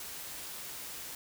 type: noise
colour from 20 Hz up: white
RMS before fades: -43 dBFS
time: 0-1.15 s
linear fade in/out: 2 ms
effects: none